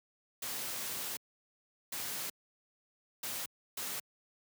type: noise bursts at uneven times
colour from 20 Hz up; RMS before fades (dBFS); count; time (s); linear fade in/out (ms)
white; -39; 4; 0.42-1.17 / 1.92-2.3 / 3.23-3.46 / 3.77-4; 5
effects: high-pass 100 Hz 12 dB/octave